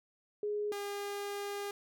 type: tone pair in turn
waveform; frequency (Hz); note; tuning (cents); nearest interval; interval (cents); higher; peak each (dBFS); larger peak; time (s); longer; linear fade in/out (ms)
sine / sawtooth; 416.5 / 404.9; G#4 / G#4; +5 / -44; unison; 49; first; -32 / -33; first; 0.43-0.72 / 0.72-1.71; second; 2
effects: none